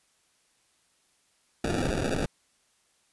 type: noise with sample-and-hold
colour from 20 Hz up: blue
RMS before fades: -28 dBFS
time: 1.64-2.26 s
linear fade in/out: 5 ms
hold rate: 1050 Hz
effects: white hiss -68 dBFS RMS until 3.12 s + resampled to 24000 Hz